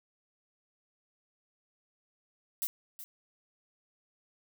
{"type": "noise with echo", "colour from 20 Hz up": "violet", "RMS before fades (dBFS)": -33, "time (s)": [2.62, 2.67], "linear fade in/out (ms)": 0, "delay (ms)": 370, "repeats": 1, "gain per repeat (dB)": -12, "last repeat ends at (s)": 3.04, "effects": []}